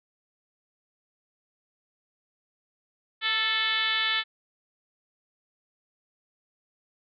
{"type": "tone with frequency modulation", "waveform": "sine", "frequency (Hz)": 2617, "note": "E7", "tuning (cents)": -13, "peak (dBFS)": -23, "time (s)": [3.21, 4.24], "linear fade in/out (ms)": 50, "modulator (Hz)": 430, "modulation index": 2.9, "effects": []}